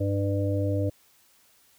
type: harmonic tone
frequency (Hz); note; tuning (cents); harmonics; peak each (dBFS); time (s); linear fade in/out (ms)
99.6; G2; +28; 1 / 3 / 5 / 6; -25 / -30 / -32 / -33; 0-0.9; 10
effects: white hiss -61 dBFS RMS until 1.78 s